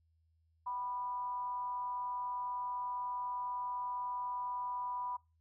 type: tone with frequency modulation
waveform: sine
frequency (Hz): 986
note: B5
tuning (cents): -3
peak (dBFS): -36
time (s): 0.66-5.17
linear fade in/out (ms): 10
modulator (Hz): 222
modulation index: 0.31
effects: noise-tail reverb RT60 0.3 s tail -24 dB re dry + added 81 Hz sine -70 dBFS peak until 5.4 s